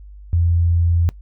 sine tone, 85.2 Hz, F2, 42 cents flat, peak -13 dBFS, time 0.33-1.09 s, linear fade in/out 0 ms, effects noise-tail reverb RT60 0.1 s tail -21 dB re dry + added 50 Hz sine -36 dBFS peak until 1.21 s

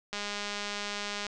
click train, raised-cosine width 0.2 ms, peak -18 dBFS, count 234, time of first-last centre 0.13-1.267 s, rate 205 Hz, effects resampled to 22050 Hz

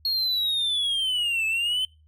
triangle linear two-way sweep, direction down then up, 4315 to 2600 to 3079 Hz, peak -21 dBFS, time 0.05-1.85 s, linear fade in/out 2 ms, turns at 1.46 s, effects noise-tail reverb RT60 0.3 s tail -25 dB re dry + added 77 Hz sine -54 dBFS peak until 2.07 s

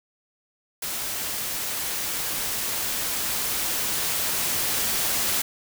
white noise with level ramp, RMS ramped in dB -30 to -24 dBFS, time 0.82-5.42 s, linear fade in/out 5 ms, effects none

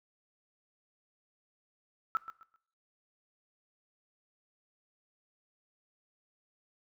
sine tone with echo, 1318.5 Hz, E6, in tune, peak -26 dBFS, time 2.15-2.17 s, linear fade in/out 0 ms, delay 130 ms, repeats 3, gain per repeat -12 dB, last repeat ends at 2.56 s, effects noise-tail reverb RT60 0.6 s tail -19 dB re dry

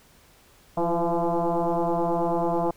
sine tone with frequency modulation, 174.6 Hz, F3, in tune, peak -21 dBFS, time 0.77-2.71 s, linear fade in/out 5 ms, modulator 170 Hz, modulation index 4.7, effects pink hiss -56 dBFS RMS until 2.76 s

